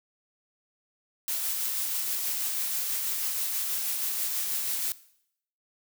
blue noise with tremolo, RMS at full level -29 dBFS, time 1.28-4.92 s, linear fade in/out 0 ms, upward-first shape sine, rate 6.2 Hz, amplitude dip 25%, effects noise-tail reverb RT60 0.7 s tail -18 dB re dry

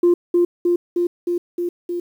sine tone with echo, 349.2 Hz, F4, in tune, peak -9 dBFS, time 0.03-0.14 s, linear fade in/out 5 ms, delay 310 ms, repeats 6, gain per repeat -2 dB, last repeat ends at 2 s, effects tanh soft clip ceiling -8 dBFS + 8-bit

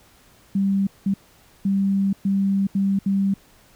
sine tone bursts at uneven times, 196.1 Hz, G3, 1 cent sharp, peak -17 dBFS, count 6, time 0.55-0.87 / 1.06-1.14 / 1.65-2.13 / 2.25-2.67 / 2.75-2.99 / 3.06-3.34 s, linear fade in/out 5 ms, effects pink hiss -54 dBFS RMS until 3.75 s

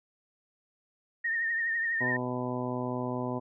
sine tone with vibrato, 1836 Hz, A#6, 27 cents flat, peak -27 dBFS, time 1.24-2.17 s, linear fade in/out 10 ms, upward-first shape triangle, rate 12 Hz, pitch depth 56 cents each way
harmonic tone, 124.9 Hz, B2, 20 cents sharp, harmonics 1 / 2 / 3 / 4 / 5 / 6 / 7 / 8, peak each -37 / -34 / -38 / -40 / -39 / -45 / -42 / -40 dBFS, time 2-3.4 s, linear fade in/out 20 ms
effects none

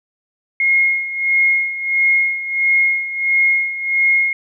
sine tone with tremolo, 2151 Hz, C7, 47 cents sharp, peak -10 dBFS, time 0.6-4.33 s, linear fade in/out 2 ms, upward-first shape sine, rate 1.5 Hz, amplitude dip 75%, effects none

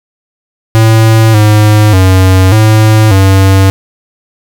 square tone with pitch steps, 111.5 / 106.2 / 93.8 / 108.8 / 96.3 Hz, A2 / G#2 / F#2 / A2 / G2, +23 / +39 / +24 / -19 / -30 cents, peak -3 dBFS, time 0.75-3.7 s, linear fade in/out 0 ms, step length 590 ms, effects none

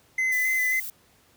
triangle tone with vibrato, 2030 Hz, B6, 47 cents sharp, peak -20 dBFS, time 0.18-0.8 s, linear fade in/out 5 ms, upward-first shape square, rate 3.7 Hz, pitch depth 17 cents each way
violet noise, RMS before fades -35 dBFS, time 0.32-0.9 s, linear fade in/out 2 ms
effects pink hiss -60 dBFS RMS until 1.36 s + high-pass 60 Hz 12 dB/octave

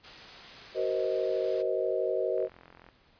white noise, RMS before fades -46 dBFS, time 0.03-1.63 s, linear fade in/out 20 ms
sine chord, C half-diminished seventh, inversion second, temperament just, 376.7 / 470.9 / 523.3 / 627.9 Hz, Gb4 / Bb4 / C5 / Eb5, +31 / +18 / 0 / +16 cents, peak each -32 dBFS, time 0.74-2.49 s, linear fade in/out 50 ms
click train, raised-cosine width 0.5 ms, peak -36 dBFS, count 23, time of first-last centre 2.38-2.888 s, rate 43.3 Hz
effects pink hiss -63 dBFS RMS until 3.19 s + resampled to 11025 Hz

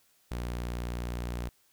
sawtooth tone, 59.8 Hz, A#1, 45 cents sharp, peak -29 dBFS, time 0.31-1.49 s, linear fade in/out 5 ms, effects white hiss -67 dBFS RMS until 1.72 s

